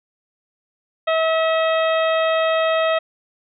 harmonic tone with a mistuned harmonic, 645 Hz, E5, 38 cents flat, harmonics 1 / 2 / 3 / 4 / 5 / 6, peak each -17 / -23 / -27 / -29 / -31 / -33 dBFS, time 1.07-2.99 s, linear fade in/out 10 ms, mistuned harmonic 6, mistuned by -61 cents, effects none

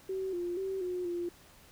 sine tone with pitch steps, 380.4 / 350.4 / 384 / 360.7 / 347.9 Hz, F#4 / F4 / G4 / F#4 / F4, +48 / +6 / -36 / -44 / -7 cents, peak -32 dBFS, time 0.09-1.29 s, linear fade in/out 5 ms, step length 240 ms, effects added 50 Hz sine -67 dBFS peak until 1.71 s + pink hiss -58 dBFS RMS until 1.71 s

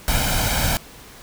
pink noise with comb filter, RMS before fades -20 dBFS, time 0.08-0.77 s, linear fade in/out 0 ms, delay 1.3 ms, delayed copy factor +0.7, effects pink hiss -43 dBFS RMS until 1.22 s

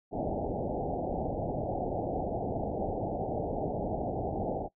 white low-pass noise, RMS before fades -33 dBFS, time 0.11-4.69 s, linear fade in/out 50 ms, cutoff 810 Hz, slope 96 dB/octave, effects noise-tail reverb RT60 0.1 s tail -20 dB re dry

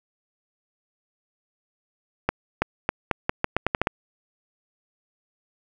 accelerating click train, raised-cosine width 0.5 ms, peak -5 dBFS, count 11, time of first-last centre 2.29-3.871 s, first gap 330 ms, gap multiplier 0.82, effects 7-bit

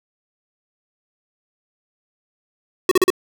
square tone bursts, 370.8 Hz, F#4, 4 cents sharp, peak -11 dBFS, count 4, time 2.89-3.103 s, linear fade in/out 2 ms, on 24 ms, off 39 ms, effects none

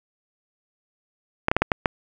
clicks, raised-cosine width 0.5 ms, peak -3 dBFS, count 6, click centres 1.484 / 1.515 / 1.566 / 1.62 / 1.718 / 1.858 s, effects none

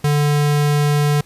square tone, 146.83 Hz, D3, in tune, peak -14 dBFS, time 0.04-1.21 s, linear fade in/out 5 ms, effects pink hiss -49 dBFS RMS until 1.25 s + resampled to 32000 Hz

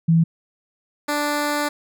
sine / 10% pulse tone pair in turn, 164.81 / 293.7 Hz, E3 / D4, 0 / 0 cents, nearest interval minor seventh, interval 1000 cents, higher second, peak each -12 dBFS, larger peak neither, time 0.08-0.24 / 1.08-1.69 s, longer second, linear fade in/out 10 ms, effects none

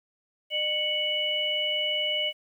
sine tone cluster, 606 / 2221 / 2952 Hz, D#5 / C#7 / F#7, -46 / +3 / -5 cents, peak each -33 / -32 / -26 dBFS, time 0.5-2.33 s, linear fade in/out 50 ms, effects 10-bit

